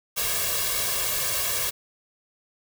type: noise with comb filter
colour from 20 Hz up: white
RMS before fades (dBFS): -26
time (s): 0.16-1.71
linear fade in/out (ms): 20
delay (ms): 1.8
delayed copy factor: +0.9
effects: none